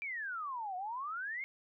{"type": "exponential two-way sweep", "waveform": "sine", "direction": "down then up", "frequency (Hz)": [2381, 714, 2201], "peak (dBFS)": -37, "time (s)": [0.02, 1.44], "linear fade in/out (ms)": 0, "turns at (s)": 0.76, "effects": []}